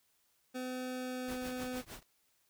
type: tone with pitch glide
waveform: 25% pulse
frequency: 254.2 to 252.6 Hz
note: C4 to B3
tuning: -50 to +39 cents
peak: -34 dBFS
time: 0.54-1.82 s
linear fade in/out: 20 ms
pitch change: -11 cents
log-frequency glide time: 0.93-1.54 s
type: noise with tremolo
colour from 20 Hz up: pink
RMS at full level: -45 dBFS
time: 1.28-2.03 s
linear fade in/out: 2 ms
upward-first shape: triangle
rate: 6.5 Hz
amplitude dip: 100%
effects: white hiss -74 dBFS RMS until 2.49 s